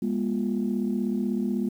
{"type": "tone cluster", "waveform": "sine", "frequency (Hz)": [204.2, 240.4, 352], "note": ["G#3", "B3", "F4"], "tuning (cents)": [-29, -46, 14], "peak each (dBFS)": [-26, -27, -32], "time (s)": [0.02, 1.69], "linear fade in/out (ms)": 5, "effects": ["tanh soft clip ceiling -16 dBFS", "9-bit"]}